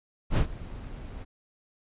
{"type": "noise with ADSR envelope", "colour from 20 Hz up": "brown", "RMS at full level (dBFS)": -19, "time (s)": [0.3, 1.25], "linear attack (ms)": 74, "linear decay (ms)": 88, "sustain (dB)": -20, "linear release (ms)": 23, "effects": ["resampled to 8000 Hz"]}